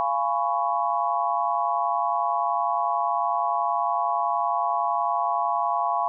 sine chord, C# dominant seventh, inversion first, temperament just, 693 / 831.5 / 997.9 / 1108.7 Hz, E#5 / G#5 / B5 / C#6, -14 / +2 / +18 / 0 cents, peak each -27 dBFS, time 0-6.08 s, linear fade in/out 0 ms, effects none

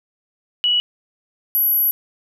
sine tone pair in turn, 2934 / 11736 Hz, F#7 / F#9, -15 / -15 cents, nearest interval 2 octaves, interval 2400 cents, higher second, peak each -14 dBFS, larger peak neither, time 0.64-0.8 / 1.55-1.91 s, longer second, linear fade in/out 0 ms, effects none

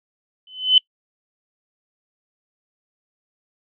sine tone with exponential growth, 3031 Hz, F#7, 41 cents sharp, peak -6 dBFS, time 0.47-0.78 s, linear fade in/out 2 ms, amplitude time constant 67 ms, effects noise-tail reverb RT60 0.1 s tail -25 dB re dry

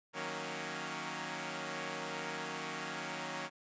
5% pulse chord, D# minor seventh, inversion none, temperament equal, 155.56 / 185 / 233.1 / 277.2 Hz, D#3 / F#3 / A#3 / C#4, 0 / 0 / 0 / 0 cents, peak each -33 dBFS, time 0.13-3.5 s, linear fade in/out 50 ms, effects resampled to 16000 Hz

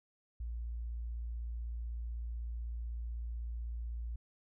sine tone, 58 Hz, A#1, 8 cents flat, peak -37 dBFS, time 0.4-4.16 s, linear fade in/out 5 ms, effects none

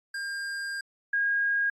square / sine tone pair in turn, 1605 / 1631.2 Hz, G6 / G#6, +40 / -32 cents, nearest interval unison, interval 28 cents, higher second, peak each -32 / -23 dBFS, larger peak second, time 0.14-0.81 / 1.13-1.7 s, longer first, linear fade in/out 5 ms, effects low-pass 9000 Hz 12 dB/octave + AAC 64 kbps

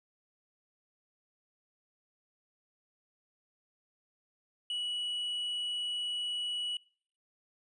triangle tone, 2936 Hz, F#7, 14 cents flat, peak -31 dBFS, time 4.7-6.77 s, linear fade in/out 2 ms, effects noise-tail reverb RT60 0.5 s tail -23 dB re dry + resampled to 24000 Hz

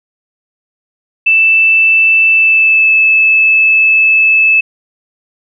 sine tone with pitch glide, 2647 to 2614 Hz, E7 to E7, +7 to -15 cents, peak -5 dBFS, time 1.26-4.61 s, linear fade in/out 10 ms, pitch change -22 cents, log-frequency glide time 2.31-2.93 s, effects none

